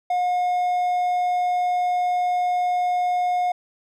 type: tone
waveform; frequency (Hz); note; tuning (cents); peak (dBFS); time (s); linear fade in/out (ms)
triangle; 719; F#5; -50; -17; 0.1-3.52; 5
effects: none